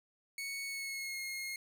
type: tone with pitch glide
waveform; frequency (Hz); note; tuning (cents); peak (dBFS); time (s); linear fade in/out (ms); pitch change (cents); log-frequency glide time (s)
sawtooth; 2217 to 2150; C#7 to C7; 0 to +47; -35; 0.38-1.56; 2; -53; 0.65-1.19
effects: none